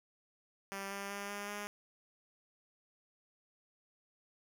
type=tone with pitch steps; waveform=5% pulse; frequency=196.5 / 198.78 / 201.1 / 203.4 / 205.8 Hz; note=G3 / G3 / G3 / G#3 / G#3; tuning=+4 / +24 / +44 / -36 / -16 cents; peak=-29 dBFS; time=0.72-1.67 s; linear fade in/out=0 ms; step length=190 ms; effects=11-bit